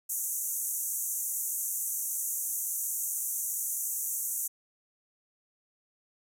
white band-pass noise, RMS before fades -33 dBFS, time 0.09-4.48 s, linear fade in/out 10 ms, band 6100 to 15000 Hz, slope 96 dB/octave, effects none

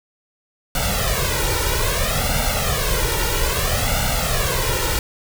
pink noise with flanger, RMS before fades -20 dBFS, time 0.75-4.99 s, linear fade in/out 2 ms, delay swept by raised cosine 1.4 to 2.15 ms, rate 0.61 Hz, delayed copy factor +0.95, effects none

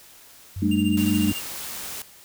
sine tone with vibrato, 92.5 Hz, F#2, in tune, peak -28 dBFS, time 0.56-1.33 s, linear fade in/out 5 ms, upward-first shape triangle, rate 4.2 Hz, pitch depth 39 cents each way
sine chord, G suspended second, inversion none, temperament equal with one note detuned, 196 / 220 / 301.2 Hz, G3 / A3 / D4, 0 / 0 / +44 cents, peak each -23 dBFS, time 0.62-1.32 s, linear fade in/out 5 ms
square tone with tremolo, 2794 Hz, F7, in tune, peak -29 dBFS, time 0.71-1.41 s, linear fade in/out 5 ms, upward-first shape triangle, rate 14 Hz, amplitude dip 90%
white noise, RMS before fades -34 dBFS, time 0.97-2.02 s, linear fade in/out 2 ms
effects white hiss -49 dBFS RMS until 2.24 s

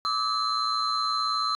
sine tone cluster, 1164 / 1283 / 4104 Hz, D6 / E6 / C8, -16 / -47 / -34 cents, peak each -27 dBFS, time 0.05-1.55 s, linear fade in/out 0 ms, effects tanh soft clip ceiling -19 dBFS

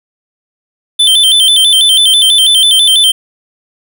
square tone with vibrato, 3315 Hz, G#7, 4 cents flat, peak -5 dBFS, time 0.99-3.12 s, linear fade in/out 10 ms, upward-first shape square, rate 6.1 Hz, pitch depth 98 cents each way, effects none

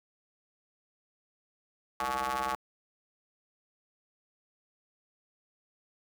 sawtooth ring-modulated tone, 130.81 Hz, C3, in tune, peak -23 dBFS, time 2-2.55 s, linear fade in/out 0 ms, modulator 989 Hz, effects high-pass 60 Hz 12 dB/octave + 9-bit

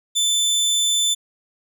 25% pulse tone, 3525 Hz, A7, 2 cents sharp, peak -13 dBFS, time 0.15-1.15 s, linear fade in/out 20 ms, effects none

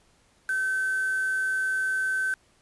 sine tone with quantisation, 1535 Hz, G6, 37 cents flat, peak -24 dBFS, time 0.49-2.34 s, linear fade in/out 2 ms, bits 6, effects pink hiss -63 dBFS RMS until 2.61 s + resampled to 24000 Hz

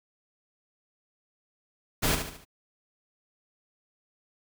pink noise with echo, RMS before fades -25 dBFS, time 2.02-2.16 s, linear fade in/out 20 ms, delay 73 ms, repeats 4, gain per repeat -7 dB, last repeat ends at 2.452 s, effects none

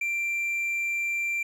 triangle tone, 2360 Hz, D7, 8 cents sharp, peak -24 dBFS, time 0.01-1.43 s, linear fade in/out 5 ms, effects none

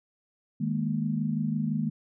sine chord, D# suspended fourth, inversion none, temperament just, 155.56 / 207.4 / 233.3 Hz, D#3 / G#3 / A#3, 0 / -2 / +2 cents, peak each -30 dBFS, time 0.6-1.9 s, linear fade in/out 10 ms, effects none

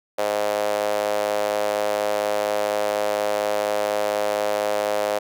sawtooth tone with high-pass filter, 104.2 Hz, G#2, 6 cents sharp, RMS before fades -23 dBFS, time 0.18-5.19 s, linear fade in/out 10 ms, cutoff 570 Hz, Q 4.6, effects none

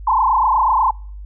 sine tone with frequency modulation, 957 Hz, A#5, 45 cents sharp, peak -12 dBFS, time 0.07-0.91 s, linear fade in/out 5 ms, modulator 28.2 Hz, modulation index 3.8, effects noise-tail reverb RT60 0.5 s tail -25 dB re dry + added 50 Hz sine -30 dBFS peak until 1.25 s

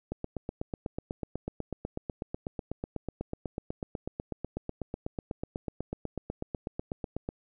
click train, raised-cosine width 2 ms, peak -20 dBFS, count 59, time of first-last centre 0.12-7.289 s, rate 8.09 Hz, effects none

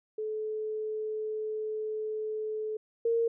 sine tone pair in turn, 431.9 / 461.4 Hz, A4 / A#4, -32 / -18 cents, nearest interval minor second, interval 114 cents, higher second, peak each -31 / -24 dBFS, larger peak second, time 0.18-2.77 / 3.05-3.28 s, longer first, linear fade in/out 5 ms, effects none

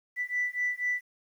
sine beating tone pair, 1975.5 / 1979.6 Hz, B6 / B6, 0 / +4 cents, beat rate 4.1 Hz, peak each -30 dBFS, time 0.16-1.02 s, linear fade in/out 50 ms, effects tanh soft clip ceiling -21 dBFS + 10-bit

